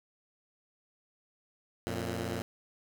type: tone pair together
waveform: 10% pulse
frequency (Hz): 88.53 / 115.1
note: F2 / A#2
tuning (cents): +24 / -22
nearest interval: perfect fourth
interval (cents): 454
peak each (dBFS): -28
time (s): 1.87-2.42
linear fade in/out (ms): 0
effects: none